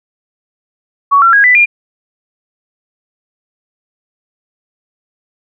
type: tone with pitch steps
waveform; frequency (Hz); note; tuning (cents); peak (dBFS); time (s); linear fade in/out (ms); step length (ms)
sine; 1123 / 1358.8 / 1644.2 / 1989.4 / 2407; C#6 / F6 / G#6 / B6 / D7; +22 / -48 / -18 / +12 / +42; -4; 1.11-1.66; 20; 110
effects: none